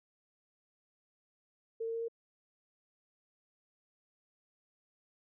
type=tone with pitch steps; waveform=sine; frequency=452.9 / 455.8 / 458.7 / 461.6 Hz; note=A#4 / A#4 / A#4 / A#4; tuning=-50 / -39 / -28 / -17 cents; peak=-34 dBFS; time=1.8-2.084 s; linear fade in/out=10 ms; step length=71 ms; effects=none